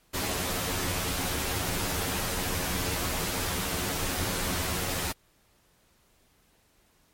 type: noise with comb filter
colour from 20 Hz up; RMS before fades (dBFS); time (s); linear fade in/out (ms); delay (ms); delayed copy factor
pink; -30; 0.13-5.13; 20; 11; +0.8
effects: pink hiss -65 dBFS RMS until 7.13 s + MP3 64 kbps